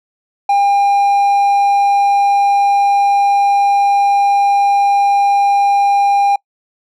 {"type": "tone", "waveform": "triangle", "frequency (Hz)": 803, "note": "G5", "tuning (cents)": 41, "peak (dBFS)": -7, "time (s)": [0.49, 6.36], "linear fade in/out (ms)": 5, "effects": ["noise-tail reverb RT60 0.1 s tail -26 dB re dry"]}